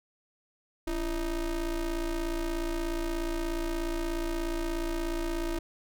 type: ring-modulated tone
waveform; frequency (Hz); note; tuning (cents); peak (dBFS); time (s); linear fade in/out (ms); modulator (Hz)
square; 154.6; D#3; -11; -27; 0.87-5.59; 5; 183
effects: none